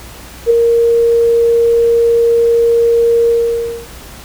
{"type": "tone with ADSR envelope", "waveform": "sine", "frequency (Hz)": 466.2, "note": "A#4", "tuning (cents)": 0, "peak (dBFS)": -3, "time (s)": [0.46, 3.87], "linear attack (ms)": 44, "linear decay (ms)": 7, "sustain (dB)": -4, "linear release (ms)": 600, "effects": ["added 60 Hz sine -37 dBFS peak until 4.24 s", "pink hiss -34 dBFS RMS until 4.24 s"]}